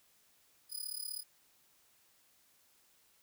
10% pulse tone with amplitude modulation, 4978 Hz, D#8, in tune, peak -29 dBFS, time 0.69-1.24 s, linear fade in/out 50 ms, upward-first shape sine, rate 35.9 Hz, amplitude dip 90%, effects white hiss -69 dBFS RMS until 3.22 s

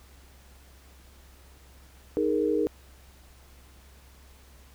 sine chord, D# suspended fourth, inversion none, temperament just, 311.1 / 414.8 / 466.7 Hz, D#4 / G#4 / A#4, 0 / -2 / +2 cents, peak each -27 dBFS, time 2.17-2.67 s, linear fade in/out 0 ms, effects added 66 Hz sine -52 dBFS peak until 4.74 s + pink hiss -57 dBFS RMS until 4.74 s

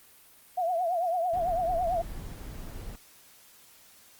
sine tone with vibrato, 698.5 Hz, F5, in tune, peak -25 dBFS, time 0.57-2.02 s, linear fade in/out 10 ms, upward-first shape triangle, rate 9 Hz, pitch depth 130 cents each way
brown noise, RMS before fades -39 dBFS, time 1.33-2.96 s, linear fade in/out 5 ms
effects white hiss -56 dBFS RMS until 4.19 s + Opus 32 kbps

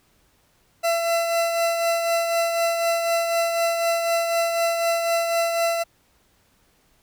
40% pulse tone with tremolo, 673 Hz, E5, 36 cents sharp, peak -17 dBFS, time 0.83-5.84 s, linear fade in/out 20 ms, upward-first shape triangle, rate 4 Hz, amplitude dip 45%, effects pink hiss -62 dBFS RMS until 7.02 s

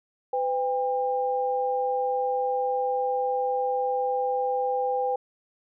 sine tone pair together, 504.6 / 801 Hz, B4 / G5, +37 / +37 cents, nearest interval minor sixth, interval 800 cents, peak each -26 dBFS, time 0.33-5.16 s, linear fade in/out 5 ms, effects none

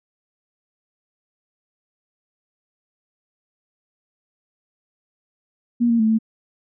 sine tone with pitch steps, 237.9 / 232.1 / 219.5 / 222 Hz, A#3 / A#3 / A3 / A3, +35 / -7 / -4 / +16 cents, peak -14 dBFS, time 5.8-6.188 s, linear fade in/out 20 ms, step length 97 ms, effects none

